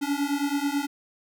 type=beating tone pair; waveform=square; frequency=280.3 / 289.5 Hz; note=C#4 / D4; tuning=+19 / -25 cents; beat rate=9.2 Hz; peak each=-28 dBFS; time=0.01-0.87 s; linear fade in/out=20 ms; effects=none